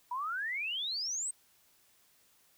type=exponential sweep; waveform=sine; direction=up; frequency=949 to 8460 Hz; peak=-33 dBFS; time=0.11-1.31 s; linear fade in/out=5 ms; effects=white hiss -67 dBFS RMS until 2.57 s